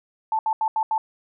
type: tone bursts at uneven times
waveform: sine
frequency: 880 Hz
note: A5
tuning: in tune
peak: -19 dBFS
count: 5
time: 0.32-0.39 / 0.46-0.53 / 0.61-0.68 / 0.76-0.83 / 0.91-0.98 s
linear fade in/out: 2 ms
effects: none